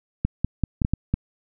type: clicks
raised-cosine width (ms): 5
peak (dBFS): -8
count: 7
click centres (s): 0.25 / 0.446 / 0.637 / 0.818 / 0.849 / 0.936 / 1.14
effects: none